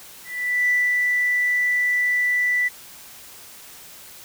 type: tone with ADSR envelope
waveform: sine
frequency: 1975.5 Hz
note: B6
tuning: in tune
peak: -15 dBFS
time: 0.24-2.69 s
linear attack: 450 ms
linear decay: 220 ms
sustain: -2 dB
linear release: 20 ms
effects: tanh soft clip ceiling -11 dBFS + white hiss -43 dBFS RMS until 4.24 s